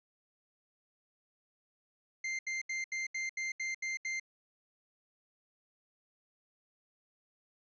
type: tone bursts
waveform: 45% pulse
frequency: 2093 Hz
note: C7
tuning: in tune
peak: -34 dBFS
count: 9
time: 2.24-4.198 s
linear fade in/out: 5 ms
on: 150 ms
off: 76 ms
effects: resampled to 16000 Hz